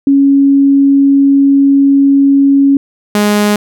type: tone pair in turn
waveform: sine / sawtooth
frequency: 277.2 / 207.7 Hz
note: C#4 / G#3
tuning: 0 / 0 cents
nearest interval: perfect fourth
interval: 500 cents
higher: first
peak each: -4 dBFS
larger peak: neither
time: 0.07-2.77 / 3.15-3.56 s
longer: first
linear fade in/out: 2 ms
effects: none